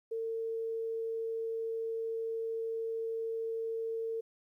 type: tone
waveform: sine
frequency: 452.2 Hz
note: A4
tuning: 47 cents sharp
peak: -33 dBFS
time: 0.11-4.21 s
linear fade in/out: 10 ms
effects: 12-bit